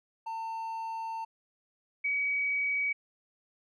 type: tone pair in turn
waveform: triangle / sine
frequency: 900 / 2268 Hz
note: A5 / C#7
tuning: +39 / +39 cents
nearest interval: octave + major third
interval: 1600 cents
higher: second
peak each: -32 / -27 dBFS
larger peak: second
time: 0.26-1.25 / 2.04-2.93 s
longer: first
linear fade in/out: 10 ms
effects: none